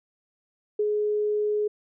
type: tone with ADSR envelope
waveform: sine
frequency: 420 Hz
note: G#4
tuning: 19 cents sharp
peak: -20 dBFS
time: 0.79-1.68 s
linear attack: 6 ms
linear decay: 45 ms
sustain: -2 dB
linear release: 9 ms
effects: none